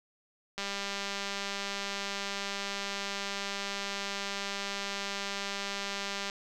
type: click train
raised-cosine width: 0.2 ms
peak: -18 dBFS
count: 1139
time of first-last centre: 0.58-6.299 s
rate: 199 Hz
effects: none